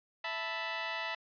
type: chord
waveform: 15% pulse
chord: E suspended fourth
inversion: none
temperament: just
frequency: 659.3 / 879 / 988.9 Hz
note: E5 / A5 / B5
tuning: 0 / -2 / +2 cents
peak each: -34 / -34 / -34 dBFS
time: 0.24-1.15 s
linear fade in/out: 5 ms
effects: resampled to 11025 Hz